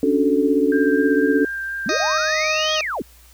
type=chord; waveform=sine; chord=D major seventh; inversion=third; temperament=equal; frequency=277.2 / 293.7 / 370 / 440 Hz; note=C#4 / D4 / F#4 / A4; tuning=0 / 0 / 0 / 0 cents; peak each=-19 / -20 / -24 / -19 dBFS; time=0.03-1.45 s; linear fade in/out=2 ms
type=tone with vibrato; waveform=sine; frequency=1586 Hz; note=G6; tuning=20 cents sharp; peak=-24 dBFS; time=0.72-2.18 s; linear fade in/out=2 ms; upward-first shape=triangle; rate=4.1 Hz; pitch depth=13 cents each way
type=linear two-way sweep; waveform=sine; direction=up then down; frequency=172.6 to 3322 to 172.6 Hz; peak=-22 dBFS; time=1.86-3.02 s; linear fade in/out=2 ms; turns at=2.74 s
type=harmonic tone; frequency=622.3 Hz; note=D#5; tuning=in tune; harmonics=1 / 2 / 3 / 4 / 6 / 7 / 8 / 9 / 10; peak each=-23 / -26 / -28 / -29 / -31 / -31 / -32 / -33 / -33 dBFS; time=1.89-2.81 s; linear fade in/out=2 ms
effects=added 60 Hz sine -48 dBFS peak until 3.33 s + white hiss -51 dBFS RMS until 3.33 s